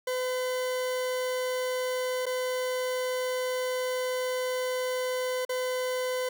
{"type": "tone with dropouts", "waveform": "40% pulse", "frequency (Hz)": 507, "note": "B4", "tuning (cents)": 45, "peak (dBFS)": -27, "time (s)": [0.07, 6.29], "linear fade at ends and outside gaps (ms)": 5, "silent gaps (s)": [[2.257, 2.264], [5.451, 5.492]], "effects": []}